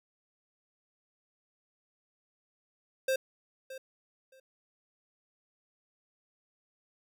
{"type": "tone with echo", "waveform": "square", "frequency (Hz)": 527, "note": "C5", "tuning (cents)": 12, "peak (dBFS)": -27, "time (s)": [3.08, 3.16], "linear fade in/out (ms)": 5, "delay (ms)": 620, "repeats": 2, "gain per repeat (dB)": -15, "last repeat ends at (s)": 4.4, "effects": []}